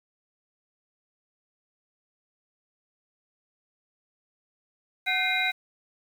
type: tone cluster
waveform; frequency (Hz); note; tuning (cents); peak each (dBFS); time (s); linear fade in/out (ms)
sine; 742 / 1532 / 2107 / 2447 / 3887; F#5 / G6 / C7 / D#7 / B7; +5 / -40 / +12 / -29 / -28; -32 / -31 / -27 / -30 / -30; 5.06-5.52; 20
effects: 8-bit